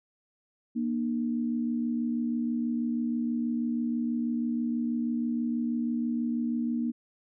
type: tone pair together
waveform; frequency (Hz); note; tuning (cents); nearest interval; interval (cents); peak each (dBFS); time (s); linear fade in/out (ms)
sine; 236.7 / 302.9; A#3 / D#4; +27 / -46; major third; 427; -27 / -34; 0.75-6.92; 20
effects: none